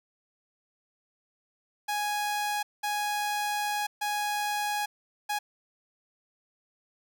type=tone bursts at uneven times; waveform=sawtooth; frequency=830.6 Hz; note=G#5; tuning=in tune; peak=-24 dBFS; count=4; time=1.88-2.63 / 2.83-3.87 / 4.01-4.86 / 5.29-5.39 s; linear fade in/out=10 ms; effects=none